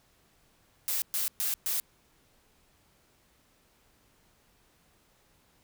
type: noise bursts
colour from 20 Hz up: blue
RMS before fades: -30 dBFS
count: 4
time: 0.88-1.8 s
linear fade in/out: 0 ms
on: 140 ms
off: 120 ms
effects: pink hiss -66 dBFS RMS until 5.63 s